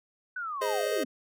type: linear sweep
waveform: sine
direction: down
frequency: 1518 to 233.1 Hz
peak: -32 dBFS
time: 0.36-1.05 s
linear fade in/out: 5 ms
type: chord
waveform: square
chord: Ab major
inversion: none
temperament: just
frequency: 415.3 / 519.1 / 623 Hz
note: Ab4 / C5 / Eb5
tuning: 0 / -14 / +2 cents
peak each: -33 dBFS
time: 0.61-1.04 s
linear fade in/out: 10 ms
effects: none